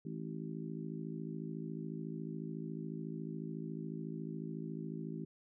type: harmonic tone with a mistuned harmonic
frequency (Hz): 54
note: A1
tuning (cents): -32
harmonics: 3 / 4 / 5 / 6 / 7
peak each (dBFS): -43 / -45 / -47 / -49 / -50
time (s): 0.05-5.25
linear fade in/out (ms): 5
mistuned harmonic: 7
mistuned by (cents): +27
effects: none